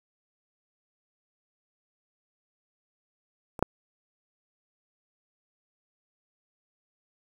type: clicks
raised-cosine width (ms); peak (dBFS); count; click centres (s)
1; -23 / -6; 2; 3.592 / 3.626
effects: 7-bit